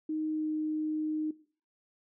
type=tone with pitch glide; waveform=sine; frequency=311.1 to 309 Hz; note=D#4 to D#4; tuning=0 to -12 cents; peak=-30 dBFS; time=0.09-1.31 s; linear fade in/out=5 ms; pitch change=-12 cents; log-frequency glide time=0.28-0.47 s; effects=noise-tail reverb RT60 0.4 s tail -17 dB re dry